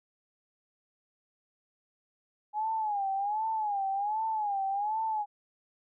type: tone with vibrato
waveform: sine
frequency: 830.6 Hz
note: G#5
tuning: in tune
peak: -28 dBFS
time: 2.53-5.26 s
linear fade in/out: 50 ms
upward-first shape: sine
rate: 1.3 Hz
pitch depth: 120 cents each way
effects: none